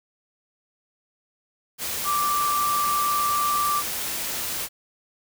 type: tone in noise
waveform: sine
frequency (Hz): 1173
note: D6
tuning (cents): -2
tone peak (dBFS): -21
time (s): 2.04-3.83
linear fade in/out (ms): 50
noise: white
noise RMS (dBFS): -29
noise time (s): 1.78-4.69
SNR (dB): +5
effects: none